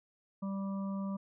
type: harmonic tone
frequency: 195.7 Hz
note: G3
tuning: 3 cents flat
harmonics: 1 / 3 / 5 / 6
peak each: -34 / -47 / -50 / -50 dBFS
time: 0.42-1.17 s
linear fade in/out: 10 ms
effects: none